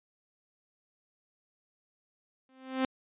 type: tone with exponential growth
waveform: sawtooth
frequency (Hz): 261.6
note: C4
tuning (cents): 0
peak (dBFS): -20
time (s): 2.49-2.85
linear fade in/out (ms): 2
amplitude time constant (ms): 77
effects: resampled to 8000 Hz